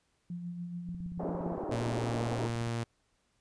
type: tone with tremolo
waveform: sine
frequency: 174.4 Hz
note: F3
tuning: 2 cents flat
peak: -35 dBFS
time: 0.3-1.57 s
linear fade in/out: 2 ms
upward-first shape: sine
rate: 7 Hz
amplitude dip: 40%
type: click train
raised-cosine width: 5 ms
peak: -33 dBFS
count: 32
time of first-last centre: 0.89-2.672 s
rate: 17.4 Hz
type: band-pass noise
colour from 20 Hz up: pink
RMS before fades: -37 dBFS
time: 1.19-2.48 s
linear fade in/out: 10 ms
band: 240 to 840 Hz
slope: 24 dB/octave
type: tone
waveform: sawtooth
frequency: 116.54 Hz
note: A#2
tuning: in tune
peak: -28 dBFS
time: 1.71-2.84 s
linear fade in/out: 10 ms
effects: pink hiss -74 dBFS RMS until 3.4 s + resampled to 22050 Hz